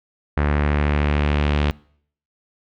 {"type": "tone with low-pass filter sweep", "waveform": "sawtooth", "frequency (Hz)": 73.42, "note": "D2", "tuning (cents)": 0, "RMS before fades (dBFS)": -19, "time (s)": [0.37, 1.71], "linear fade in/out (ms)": 0, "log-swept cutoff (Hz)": [1800, 3200], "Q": 1.8, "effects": ["noise-tail reverb RT60 0.6 s tail -24 dB re dry"]}